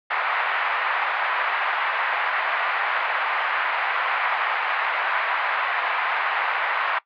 pink band-pass noise, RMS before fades -24 dBFS, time 0.1-6.99 s, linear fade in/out 10 ms, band 820 to 2300 Hz, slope 24 dB/octave, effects noise-tail reverb RT60 0.1 s tail -19 dB re dry + resampled to 11025 Hz

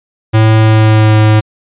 square tone with pitch glide, 110 to 107.92 Hz, A2 to A2, 0 to -33 cents, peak -5 dBFS, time 0.33-1.41 s, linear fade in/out 20 ms, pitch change -33 cents, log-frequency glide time 0.57-1.17 s, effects resampled to 8000 Hz

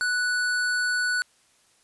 sine tone with hard clipping, 1480 Hz, F#6, in tune, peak -24 dBFS, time 0.01-1.22 s, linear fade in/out 0 ms, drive 17 dB, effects white hiss -62 dBFS RMS until 1.83 s + resampled to 24000 Hz

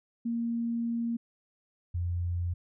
sine tone pair in turn, 233.1 / 87.31 Hz, A#3 / F2, 0 / 0 cents, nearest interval octave + perfect fourth, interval 1700 cents, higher first, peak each -28 dBFS, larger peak neither, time 0.25-1.17 / 1.94-2.54 s, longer first, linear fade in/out 10 ms, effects none

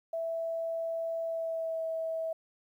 sine tone with pitch glide, 659.3 to 649.5 Hz, E5 to E5, 0 to -26 cents, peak -31 dBFS, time 0.13-2.33 s, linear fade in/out 5 ms, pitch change -26 cents, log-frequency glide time 1.24-1.82 s, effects 11-bit

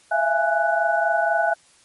sine tone cluster, 660 / 684 / 829 / 1484 Hz, E5 / F5 / G#5 / F#6, +2 / -36 / -3 / +5 cents, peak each -23 dBFS, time 0.11-1.54 s, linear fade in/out 10 ms, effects white hiss -55 dBFS RMS until 1.84 s + MP3 48 kbps

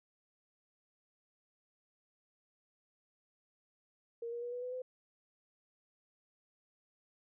sine tone with pitch steps, 466.2 / 474.3 / 482.6 / 491.1 / 499.7 / 508.4 Hz, A#4 / A#4 / B4 / B4 / B4 / C5, 0 / +30 / -40 / -10 / +20 / -50 cents, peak -38 dBFS, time 4.22-4.82 s, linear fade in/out 5 ms, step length 100 ms, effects none

